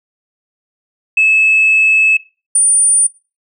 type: tone pair in turn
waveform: sine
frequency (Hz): 2600 / 9314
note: E7 / D9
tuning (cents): -24 / -15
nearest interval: octave + minor seventh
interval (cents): 2209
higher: second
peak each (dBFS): -6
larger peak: neither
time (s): 1.17-2.17 / 2.55-3.07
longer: first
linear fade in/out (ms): 5
effects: noise-tail reverb RT60 0.3 s tail -19 dB re dry + tanh soft clip ceiling -3 dBFS